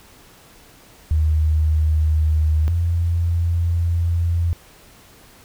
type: tone pair in turn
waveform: sine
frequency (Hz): 77.78 / 85.11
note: D#2 / F2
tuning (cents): 0 / -44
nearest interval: major second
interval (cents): 156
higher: second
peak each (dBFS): -14 / -16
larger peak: first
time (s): 1.11-2.68 / 2.68-4.53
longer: second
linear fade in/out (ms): 0
effects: pink hiss -48 dBFS RMS until 5.44 s